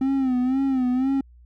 triangle tone with vibrato, 260.5 Hz, C4, 7 cents flat, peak -17 dBFS, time 0.01-1.21 s, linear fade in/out 5 ms, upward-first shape sine, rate 2 Hz, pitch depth 82 cents each way, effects added 60 Hz sine -47 dBFS peak until 1.45 s

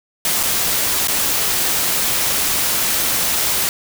white noise with dropouts, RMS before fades -18 dBFS, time 0.25-3.69 s, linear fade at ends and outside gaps 1 ms, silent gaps 0.43-0.434 / 1.073-1.082 s, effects none

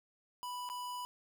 square tone with dropouts, 987.8 Hz, B5, in tune, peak -40 dBFS, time 0.43-1.05 s, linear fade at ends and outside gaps 0 ms, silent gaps 0.69-0.699 s, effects none

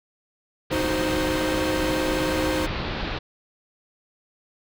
pink low-pass noise, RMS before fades -29 dBFS, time 0.7-3.19 s, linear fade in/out 10 ms, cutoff 4500 Hz, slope 48 dB/octave
45% pulse chord, C diminished, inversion first, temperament equal, 311.1 / 370 / 523.3 Hz, Eb4 / Gb4 / C5, 0 / 0 / 0 cents, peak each -26 / -31 / -27 dBFS, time 0.71-2.67 s, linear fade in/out 20 ms
effects none

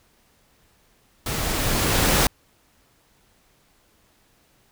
pink noise with level ramp, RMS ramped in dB -27 to -17 dBFS, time 1.26-2.27 s, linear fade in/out 2 ms, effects pink hiss -61 dBFS RMS until 4.71 s

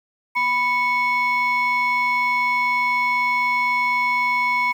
sine tone pair together, 987.8 / 2212 Hz, B5 / C#7, 0 / -4 cents, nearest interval octave + major second, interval 1396 cents, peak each -18 dBFS, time 0.35-4.73 s, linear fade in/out 20 ms, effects tanh soft clip ceiling -14 dBFS + 8-bit

